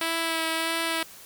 5% pulse tone with vibrato, 327.1 Hz, E4, 13 cents flat, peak -14 dBFS, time 0.01-1.03 s, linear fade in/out 2 ms, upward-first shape sine, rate 1.6 Hz, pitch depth 17 cents each way, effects white hiss -47 dBFS RMS until 1.25 s

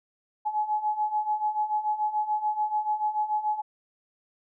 sine beating tone pair, 845 / 851.9 Hz, G#5 / G#5, +30 / +44 cents, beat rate 6.9 Hz, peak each -30 / -26 dBFS, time 0.45-3.62 s, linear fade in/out 20 ms, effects none

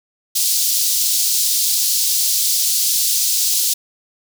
pink high-pass noise, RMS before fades -17 dBFS, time 0.35-3.74 s, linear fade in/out 10 ms, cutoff 4300 Hz, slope 24 dB/octave, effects none

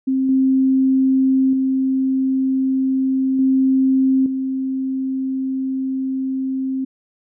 sine tone with level steps, 264.3 Hz, C4, 18 cents sharp, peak -15 / -12 / -15 / -12 / -19 dBFS, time 0.07-6.85 s, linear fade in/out 10 ms, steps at 0.29 / 1.53 / 3.39 / 4.26 s, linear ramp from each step 2 ms, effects none

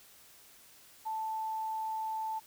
sine tone, 880 Hz, A5, in tune, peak -33 dBFS, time 1.05-2.4 s, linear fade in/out 20 ms, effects white hiss -58 dBFS RMS until 2.46 s

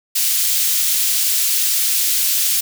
white high-pass noise, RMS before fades -17 dBFS, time 0.15-2.61 s, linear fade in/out 10 ms, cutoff 3200 Hz, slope 12 dB/octave, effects none

